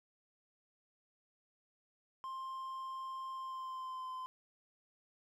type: tone with pitch glide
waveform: triangle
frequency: 1054 to 1030.5 Hz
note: C6 to C6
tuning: +12 to -27 cents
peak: -39 dBFS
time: 2.24-4.26 s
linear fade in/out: 0 ms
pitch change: -39 cents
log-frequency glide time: 3.33-4.11 s
effects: none